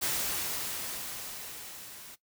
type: noise with level ramp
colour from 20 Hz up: white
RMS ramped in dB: -30 to -48 dBFS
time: 0.01-2.16 s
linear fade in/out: 20 ms
effects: noise-tail reverb RT60 0.1 s tail -17 dB re dry